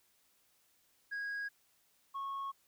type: tone pair in turn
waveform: sine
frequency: 1645 / 1097.9 Hz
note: G#6 / C#6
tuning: -17 / -17 cents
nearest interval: perfect fifth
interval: 700 cents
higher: first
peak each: -34 / -35 dBFS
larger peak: first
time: 1.11-1.49 / 2.14-2.52 s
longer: neither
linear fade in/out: 20 ms
effects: tanh soft clip ceiling -36 dBFS + white hiss -72 dBFS RMS until 2.67 s